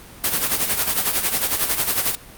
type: noise with tremolo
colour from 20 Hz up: white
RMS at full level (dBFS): -18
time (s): 0.24-2.15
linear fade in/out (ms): 0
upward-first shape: sine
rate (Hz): 11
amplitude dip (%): 65
effects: pink hiss -42 dBFS RMS until 2.37 s + Opus 32 kbps